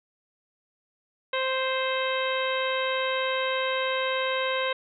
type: harmonic tone with a mistuned harmonic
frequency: 523.3 Hz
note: C5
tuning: in tune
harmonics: 1 / 2 / 3 / 4 / 5 / 6 / 7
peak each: -28 / -31 / -33 / -34 / -35 / -36 / -36 dBFS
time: 1.33-4.73 s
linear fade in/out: 5 ms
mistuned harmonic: 7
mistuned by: +60 cents
effects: none